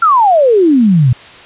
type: exponential sweep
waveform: sine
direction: down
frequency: 1400 to 116.54 Hz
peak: -5 dBFS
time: 0.02-1.13 s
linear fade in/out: 5 ms
effects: white hiss -35 dBFS RMS until 1.45 s + resampled to 8000 Hz